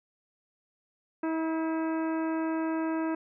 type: harmonic tone with a mistuned harmonic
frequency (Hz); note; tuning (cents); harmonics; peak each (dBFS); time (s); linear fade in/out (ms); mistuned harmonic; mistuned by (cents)
321.8; E4; -42; 1 / 2 / 3 / 4 / 5 / 6 / 7 / 8; -28 / -37 / -38 / -43 / -43 / -51 / -55 / -51; 1.23-3.15; 5; 6; +50
effects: none